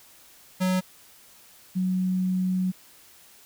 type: tone pair in turn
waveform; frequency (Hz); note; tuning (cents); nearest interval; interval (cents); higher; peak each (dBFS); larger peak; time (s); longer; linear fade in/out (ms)
square / sine; 185 / 185; F#3 / F#3; 0 / 0; unison; 0; neither; -22; neither; 0.6-0.81 / 1.75-2.72; second; 20
effects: white hiss -53 dBFS RMS until 3.45 s